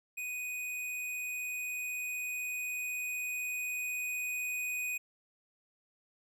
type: tone with level ramp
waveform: square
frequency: 2489 Hz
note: D#7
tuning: in tune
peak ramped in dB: -37 to -34 dBFS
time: 0.17-4.98 s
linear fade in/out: 10 ms
effects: none